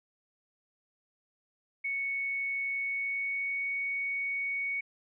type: tone with pitch glide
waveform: sine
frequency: 2217 to 2230 Hz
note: C#7 to C#7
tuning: 0 to +10 cents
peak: -30 dBFS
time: 1.84-4.81 s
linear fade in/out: 10 ms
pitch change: +10 cents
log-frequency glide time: 2.7-3.68 s
effects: none